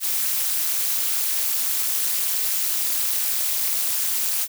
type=noise with amplitude modulation; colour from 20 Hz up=blue; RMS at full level=-19 dBFS; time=0-4.48 s; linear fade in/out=50 ms; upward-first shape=sine; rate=239 Hz; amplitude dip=90%; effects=none